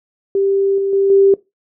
sine tone with level steps, 393 Hz, G4, 4 cents sharp, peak -12 / -15 / -11 / -7 dBFS, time 0.35-1.34 s, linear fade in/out 2 ms, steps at 0.78 / 0.93 / 1.1 s, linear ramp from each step 2 ms, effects noise-tail reverb RT60 0.2 s tail -20 dB re dry

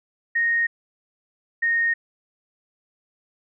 sine tone pair in turn, 1860 / 1852.8 Hz, A#6 / A#6, -4 / -11 cents, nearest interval unison, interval 7 cents, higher first, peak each -18 dBFS, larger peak neither, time 0.35-0.67 / 1.62-1.94 s, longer neither, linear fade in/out 10 ms, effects none

